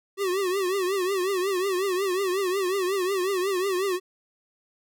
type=tone with vibrato; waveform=square; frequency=378.5 Hz; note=F#4; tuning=39 cents sharp; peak=-24 dBFS; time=0.17-4 s; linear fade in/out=50 ms; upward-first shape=triangle; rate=5.5 Hz; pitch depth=130 cents each way; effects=none